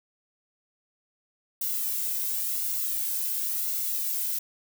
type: noise with flanger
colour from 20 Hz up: violet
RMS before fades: -29 dBFS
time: 1.61-4.39 s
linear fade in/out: 5 ms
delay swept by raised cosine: 1.4 to 1.96 ms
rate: 0.93 Hz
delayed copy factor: +0.6
effects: none